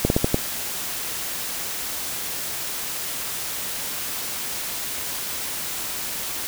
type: slowing click train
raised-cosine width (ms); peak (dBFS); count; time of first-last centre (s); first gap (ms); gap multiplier
2; -4; 5; 0.05-0.344; 51; 1.25
effects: white hiss -29 dBFS RMS until 6.47 s